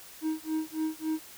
triangle tone with tremolo, 315 Hz, D#4, 21 cents sharp, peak -24 dBFS, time 0.21-1.2 s, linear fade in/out 50 ms, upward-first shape sine, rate 3.6 Hz, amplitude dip 100%, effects white hiss -49 dBFS RMS until 1.37 s

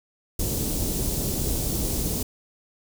pink band-stop noise, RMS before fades -26 dBFS, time 0.39-2.23 s, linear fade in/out 5 ms, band 400 to 6400 Hz, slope 12 dB/octave, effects none

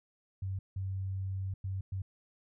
sine tone bursts at uneven times, 95.7 Hz, G2, 41 cents flat, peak -33 dBFS, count 4, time 0.42-0.59 / 0.76-1.54 / 1.64-1.81 / 1.92-2.02 s, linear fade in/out 5 ms, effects none

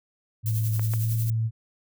sine tone with pitch glide, 110 to 112.38 Hz, A2 to A2, 0 to +37 cents, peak -22 dBFS, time 0.43-1.51 s, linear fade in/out 50 ms, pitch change +37 cents, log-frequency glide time 0.79-1.06 s
violet noise with tremolo, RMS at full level -34 dBFS, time 0.46-1.3 s, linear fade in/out 0 ms, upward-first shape sine, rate 11 Hz, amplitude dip 55%
clicks, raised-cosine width 0.5 ms, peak -21 dBFS, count 2, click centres 0.795 / 0.937 s
effects none

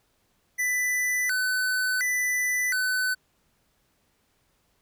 square tone with vibrato, 1732 Hz, A6, 28 cents flat, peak -24 dBFS, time 0.58-3.15 s, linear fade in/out 20 ms, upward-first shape square, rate 0.7 Hz, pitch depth 240 cents each way, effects pink hiss -69 dBFS RMS until 4.81 s

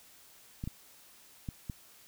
clicks, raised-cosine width 5 ms, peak -24 dBFS, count 4, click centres 0.639 / 0.675 / 1.488 / 1.698 s, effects white hiss -58 dBFS RMS until 2.07 s

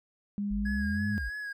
sine tone with pitch glide, 203.3 to 207.6 Hz, G#3 to G#3, -37 to 0 cents, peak -29 dBFS, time 0.38-1.18 s, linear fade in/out 0 ms, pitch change +37 cents, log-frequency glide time 0.48-1.07 s
sine exponential two-way sweep, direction up then down, 46.25 to 110 to 46.25 Hz, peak -32 dBFS, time 0.5-1.3 s, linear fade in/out 20 ms, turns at 1.13 s
triangle tone with vibrato, 1661.2 Hz, G#6, in tune, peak -33 dBFS, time 0.65-1.53 s, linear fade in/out 10 ms, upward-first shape sine, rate 3.1 Hz, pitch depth 38 cents each way
effects none

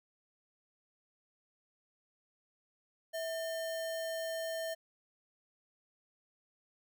sine tone with sample-and-hold, 652 Hz, E5, 19 cents flat, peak -35 dBFS, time 3.13-4.75 s, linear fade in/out 20 ms, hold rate 2450 Hz, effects none

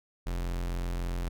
45% pulse tone, 43.65 Hz, F1, in tune, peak -30 dBFS, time 0.26-1.29 s, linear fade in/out 10 ms, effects none

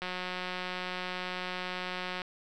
click train, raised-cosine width 0.3 ms, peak -20 dBFS, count 401, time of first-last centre 0.02-2.218 s, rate 182 Hz, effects none

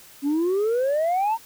sine exponential sweep, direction up, 273.4 to 932.3 Hz, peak -17 dBFS, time 0.22-1.38 s, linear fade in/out 50 ms, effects tanh soft clip ceiling -18 dBFS + white hiss -48 dBFS RMS until 1.45 s

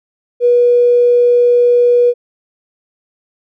triangle tone with tanh clipping, 484.7 Hz, B4, 32 cents flat, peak -6 dBFS, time 0.4-2.14 s, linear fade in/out 50 ms, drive 3 dB, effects none

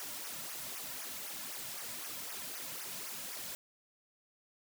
white noise with flanger, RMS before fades -43 dBFS, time 0-3.55 s, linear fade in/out 0 ms, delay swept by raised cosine 0.24 to 2.64 ms, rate 3.9 Hz, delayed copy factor -0.9, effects none

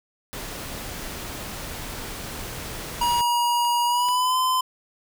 pink noise, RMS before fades -34 dBFS, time 0.33-3.21 s, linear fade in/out 0 ms
clicks, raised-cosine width 0.2 ms, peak -26 / -27 / -19 dBFS, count 3, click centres 2.862 / 3.65 / 4.087 s
square tone with pitch glide, 956 to 1024.6 Hz, A#5 to C6, +43 to -37 cents, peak -20 dBFS, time 3.01-4.61 s, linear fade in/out 5 ms, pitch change +120 cents, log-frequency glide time 3.85-4.37 s
effects none

